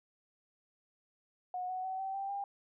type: tone with pitch steps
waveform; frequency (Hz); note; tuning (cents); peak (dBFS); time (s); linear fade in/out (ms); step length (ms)
sine; 729 / 742.6 / 756.5 / 770.6 / 784.9 / 799.6; F#5 / F#5 / F#5 / G5 / G5 / G5; -26 / +6 / +38 / -30 / +2 / +34; -35; 1.54-2.44; 2; 150
effects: none